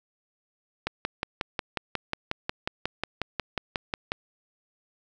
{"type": "click train", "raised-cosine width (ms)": 0.3, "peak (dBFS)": -11, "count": 19, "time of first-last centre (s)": [0.87, 4.119], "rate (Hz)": 5.54, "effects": []}